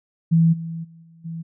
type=tone with level steps; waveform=sine; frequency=164.81 Hz; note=E3; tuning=in tune; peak=-12 / -27 / -43 / -46 / -28 dBFS; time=0.31-1.43 s; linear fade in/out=20 ms; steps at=0.52 / 0.83 / 1.02 / 1.24 s; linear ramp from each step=20 ms; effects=none